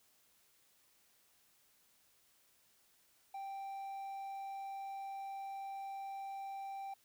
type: tone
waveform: triangle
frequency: 784 Hz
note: G5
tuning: in tune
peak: -40 dBFS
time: 3.34-6.94 s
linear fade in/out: 5 ms
effects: white hiss -71 dBFS RMS until 7.04 s